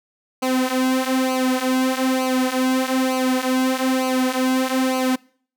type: tone with flanger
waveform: sawtooth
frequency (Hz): 258.6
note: C4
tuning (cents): -20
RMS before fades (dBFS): -20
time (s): 0.42-5.16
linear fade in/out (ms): 10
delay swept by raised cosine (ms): 0.56 to 5.56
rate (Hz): 1.1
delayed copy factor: -0.8
effects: noise-tail reverb RT60 0.5 s tail -24 dB re dry

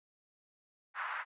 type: band-pass noise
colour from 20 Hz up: white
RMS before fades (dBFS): -39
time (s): 0.94-1.25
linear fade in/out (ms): 50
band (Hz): 1000 to 1700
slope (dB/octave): 24
effects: resampled to 8000 Hz

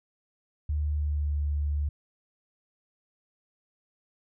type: tone with pitch glide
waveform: sine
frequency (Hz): 74.6 to 73.15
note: D2 to D2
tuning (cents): +28 to -6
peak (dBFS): -25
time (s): 0.69-1.89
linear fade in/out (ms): 5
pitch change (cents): -34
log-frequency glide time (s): 0.9-1.36
effects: none

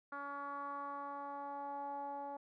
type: tone with low-pass filter sweep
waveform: 10% pulse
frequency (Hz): 282.7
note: C#4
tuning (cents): +34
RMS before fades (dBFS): -44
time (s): 0.12-2.37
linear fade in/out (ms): 5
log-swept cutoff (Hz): 1300 to 770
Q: 5
effects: none

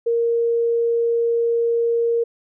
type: tone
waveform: sine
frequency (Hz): 466.2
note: A#4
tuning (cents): 0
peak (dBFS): -16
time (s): 0.06-2.24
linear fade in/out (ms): 10
effects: none

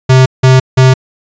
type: tone bursts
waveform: square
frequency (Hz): 130.1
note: C3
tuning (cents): -9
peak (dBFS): -3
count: 3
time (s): 0.09-0.94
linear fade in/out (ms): 10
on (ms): 170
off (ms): 170
effects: resampled to 16000 Hz

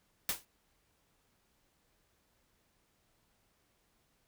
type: noise with exponential decay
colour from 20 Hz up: white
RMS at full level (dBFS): -29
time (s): 0.29-0.45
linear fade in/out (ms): 2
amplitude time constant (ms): 33
effects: pink hiss -74 dBFS RMS until 4.27 s

